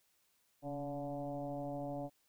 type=tone with frequency modulation; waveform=sine; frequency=428.6 Hz; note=A4; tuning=45 cents flat; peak=-38 dBFS; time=0.62-2.1 s; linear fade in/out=50 ms; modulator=145 Hz; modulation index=2.2; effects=white hiss -75 dBFS RMS until 2.28 s